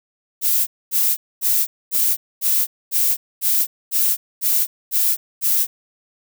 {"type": "noise bursts", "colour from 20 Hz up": "violet", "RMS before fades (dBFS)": -17, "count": 11, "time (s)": [0.41, 5.67], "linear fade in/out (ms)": 50, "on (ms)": 260, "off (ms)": 240, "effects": []}